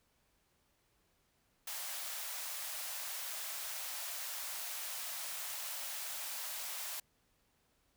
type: high-pass noise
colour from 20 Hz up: white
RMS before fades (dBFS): -42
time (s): 1.67-7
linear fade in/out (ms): 5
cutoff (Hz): 560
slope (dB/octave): 48
effects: pink hiss -75 dBFS RMS until 7.96 s